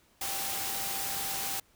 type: tone in noise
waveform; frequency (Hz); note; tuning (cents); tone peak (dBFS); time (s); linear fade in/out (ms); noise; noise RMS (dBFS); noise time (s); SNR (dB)
sine; 786; G5; +4; -42; 0.21-1.6; 5; white; -34; 0.21-1.6; -11
effects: pink hiss -65 dBFS RMS until 1.75 s